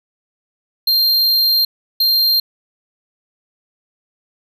square tone bursts at uneven times, 4186 Hz, C8, in tune, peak -12 dBFS, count 2, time 0.87-1.65 / 2-2.4 s, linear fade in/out 5 ms, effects none

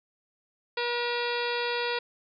harmonic tone with a mistuned harmonic, 480 Hz, B4, 49 cents flat, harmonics 1 / 2 / 3 / 4 / 5 / 6 / 7 / 8 / 9 / 10, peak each -31 / -34 / -36 / -37 / -38 / -39 / -39 / -40 / -41 / -41 dBFS, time 0.77-1.99 s, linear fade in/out 5 ms, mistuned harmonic 6, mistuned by -93 cents, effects none

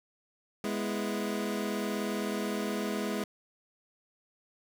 25% pulse chord, E major, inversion first, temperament equal, 207.7 / 246.9 / 329.6 Hz, G#3 / B3 / E4, 0 / 0 / 0 cents, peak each -29 / -34 / -34 dBFS, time 0.64-3.24 s, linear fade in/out 2 ms, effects none

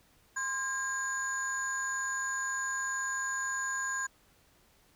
sine tone cluster, 1043 / 1619 / 6900 Hz, C6 / G#6 / A8, -6 / -45 / -35 cents, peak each -37 / -32 / -36 dBFS, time 0.36-4.07 s, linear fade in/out 10 ms, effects tanh soft clip ceiling -26 dBFS + pink hiss -65 dBFS RMS until 4.95 s

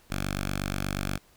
5% pulse tone with notch filter, 48.34 Hz, G1, 23 cents flat, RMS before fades -31 dBFS, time 0.1-1.18 s, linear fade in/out 10 ms, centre 440 Hz, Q 0.79, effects pink hiss -60 dBFS RMS until 1.36 s

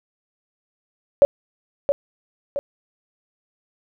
sine tone with echo, 565 Hz, C#5, 33 cents sharp, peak -7 dBFS, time 1.22-1.25 s, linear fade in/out 0 ms, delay 670 ms, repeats 2, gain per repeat -7 dB, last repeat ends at 2.59 s, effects none

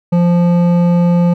sine tone with hard clipping, 174 Hz, F3, 6 cents flat, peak -10 dBFS, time 0.12-1.34 s, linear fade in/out 10 ms, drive 10 dB, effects none

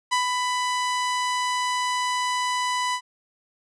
sawtooth tone with ADSR envelope, 995 Hz, B5, 13 cents sharp, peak -15 dBFS, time 0.11-3.01 s, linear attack 19 ms, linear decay 120 ms, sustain -4 dB, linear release 70 ms, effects resampled to 22050 Hz

